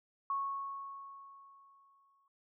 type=tone with exponential decay; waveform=sine; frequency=1103 Hz; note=C#6; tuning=9 cents flat; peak=-31 dBFS; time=0.3-2.28 s; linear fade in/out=2 ms; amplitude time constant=430 ms; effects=none